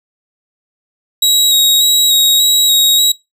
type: tone with vibrato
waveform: sawtooth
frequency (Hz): 3819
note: A#7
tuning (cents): +41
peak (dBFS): -5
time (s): 1.22-3.12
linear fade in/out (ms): 5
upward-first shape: square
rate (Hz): 1.7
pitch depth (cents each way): 14
effects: noise-tail reverb RT60 0.2 s tail -21 dB re dry